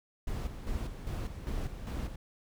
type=noise with tremolo; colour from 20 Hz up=brown; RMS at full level=-35 dBFS; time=0.27-2.16 s; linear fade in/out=5 ms; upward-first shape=square; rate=2.5 Hz; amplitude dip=55%; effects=none